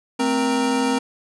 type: tone cluster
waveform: square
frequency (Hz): 220.9 / 261.8 / 473 / 929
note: A3 / C4 / A#4 / A#5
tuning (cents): +7 / +1 / +25 / -6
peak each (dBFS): -29 / -21 / -26 / -27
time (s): 0.19-0.99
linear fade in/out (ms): 10
effects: resampled to 24000 Hz